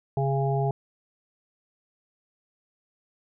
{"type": "harmonic tone", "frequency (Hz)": 137, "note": "C#3", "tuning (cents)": -20, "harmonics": [1, 3, 5, 6], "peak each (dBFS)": [-24, -29, -31, -32], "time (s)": [0.17, 0.71], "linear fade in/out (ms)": 2, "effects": []}